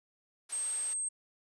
white high-pass noise, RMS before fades -46 dBFS, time 0.49-0.94 s, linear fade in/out 10 ms, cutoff 450 Hz, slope 12 dB/octave
sine tone, 8372 Hz, C9, in tune, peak -32 dBFS, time 0.52-1.09 s, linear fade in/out 10 ms
effects resampled to 24000 Hz

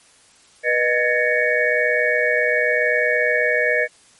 sine tone cluster, 487.5 / 615 / 1697 / 1818 / 2233 Hz, B4 / D#5 / G#6 / A#6 / C#7, -23 / -20 / +37 / -44 / +12 cents, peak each -22 dBFS, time 0.63-3.88 s, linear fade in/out 50 ms, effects white hiss -52 dBFS RMS until 4.19 s + MP3 48 kbps

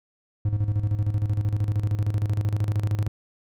triangle tone with tremolo, 103.9 Hz, G#2, 1 cent sharp, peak -17 dBFS, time 0.45-3.08 s, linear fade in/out 5 ms, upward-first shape square, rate 13 Hz, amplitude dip 65%, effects none

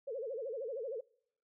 sine tone with vibrato, 494.1 Hz, B4, 1 cent sharp, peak -37 dBFS, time 0.07-1.01 s, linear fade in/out 10 ms, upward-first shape sine, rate 13 Hz, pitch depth 230 cents each way, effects noise-tail reverb RT60 0.7 s tail -25 dB re dry

